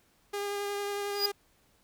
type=tone with vibrato; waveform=sawtooth; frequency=405.5 Hz; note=G#4; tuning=41 cents flat; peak=-28 dBFS; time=0.33-1.32 s; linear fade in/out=10 ms; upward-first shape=sine; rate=11 Hz; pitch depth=11 cents each way
type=tone with exponential growth; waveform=square; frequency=4906 Hz; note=D#8; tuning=25 cents flat; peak=-22 dBFS; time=1.09-1.26 s; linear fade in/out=5 ms; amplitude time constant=36 ms
effects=pink hiss -67 dBFS RMS until 1.83 s